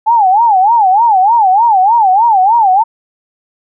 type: tone with vibrato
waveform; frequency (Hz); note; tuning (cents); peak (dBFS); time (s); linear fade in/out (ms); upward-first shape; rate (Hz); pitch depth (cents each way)
sine; 837; G#5; +13; -5; 0.06-2.84; 20; sine; 3.3; 220
effects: none